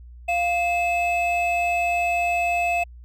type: tone pair together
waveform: triangle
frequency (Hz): 697.3 / 2597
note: F5 / E7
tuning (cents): -3 / -26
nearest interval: octave + major seventh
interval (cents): 2277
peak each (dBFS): -19 / -22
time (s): 0.28-2.84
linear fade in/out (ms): 10
effects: tanh soft clip ceiling -10 dBFS + added 60 Hz sine -40 dBFS peak until 3.04 s